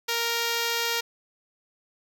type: tone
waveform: 5% pulse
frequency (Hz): 466.2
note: A#4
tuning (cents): 0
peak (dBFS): -13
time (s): 0.08-1.01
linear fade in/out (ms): 10
effects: none